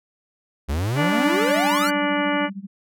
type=exponential sweep; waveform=45% pulse; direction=up; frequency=64.9 to 1568 Hz; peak=-21 dBFS; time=0.68-1.91 s; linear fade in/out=20 ms
type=harmonic tone; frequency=291.8 Hz; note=D4; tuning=11 cents flat; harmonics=1 / 2 / 3 / 4 / 5 / 6 / 7 / 8 / 10; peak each=-23 / -26 / -28 / -29 / -30 / -31 / -31 / -32 / -33 dBFS; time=0.95-2.5 s; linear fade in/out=50 ms
type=tone with tremolo; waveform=sine; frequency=196.1 Hz; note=G3; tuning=1 cent sharp; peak=-27 dBFS; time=1.1-2.67 s; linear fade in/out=20 ms; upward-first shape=sine; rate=13 Hz; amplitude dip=90%
effects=none